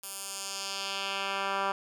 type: tone with band-pass filter sweep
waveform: 10% pulse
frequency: 196 Hz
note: G3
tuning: in tune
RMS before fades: -34 dBFS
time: 0.03-1.72 s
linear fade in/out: 2 ms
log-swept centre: 12000 to 1300 Hz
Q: 1.2
effects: none